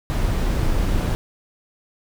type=noise; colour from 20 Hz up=brown; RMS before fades=-20 dBFS; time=0.1-1.15 s; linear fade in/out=0 ms; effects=none